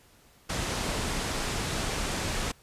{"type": "low-pass noise", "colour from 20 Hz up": "pink", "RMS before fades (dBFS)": -31, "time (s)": [0.49, 2.52], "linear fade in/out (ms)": 10, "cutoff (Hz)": 9500, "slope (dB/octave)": 24, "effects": ["pink hiss -59 dBFS RMS until 2.62 s", "resampled to 32000 Hz"]}